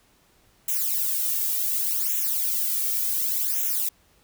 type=noise with flanger; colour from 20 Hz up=violet; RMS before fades=-25 dBFS; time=0.68-3.89 s; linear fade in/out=5 ms; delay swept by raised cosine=0.21 to 2.01 ms; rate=0.68 Hz; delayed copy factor=-1; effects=pink hiss -61 dBFS RMS until 4.23 s